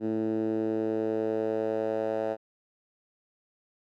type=tone with band-pass filter sweep; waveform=10% pulse; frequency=110 Hz; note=A2; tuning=in tune; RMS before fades=-29 dBFS; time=0-2.37 s; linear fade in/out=50 ms; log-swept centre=290 to 620 Hz; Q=2.4; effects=none